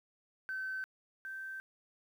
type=tone pair in turn; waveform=sine; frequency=1535 / 1554.6 Hz; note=G6 / G6; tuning=-37 / -15 cents; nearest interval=unison; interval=22 cents; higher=second; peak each=-35 / -40 dBFS; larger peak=first; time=0.49-0.84 / 1.25-1.6 s; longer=neither; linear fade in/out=0 ms; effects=tanh soft clip ceiling -32 dBFS + 11-bit